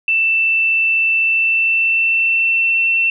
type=tone with pitch glide; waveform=sine; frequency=2664 to 2695 Hz; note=E7 to E7; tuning=+18 to +38 cents; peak=-12 dBFS; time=0.08-3.1 s; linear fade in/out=2 ms; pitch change=+20 cents; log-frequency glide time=1.19-2.84 s; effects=none